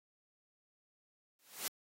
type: noise with exponential growth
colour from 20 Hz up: white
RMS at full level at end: -35 dBFS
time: 1.39-1.68 s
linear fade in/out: 2 ms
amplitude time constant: 63 ms
effects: high-pass 200 Hz 12 dB/octave + AAC 48 kbps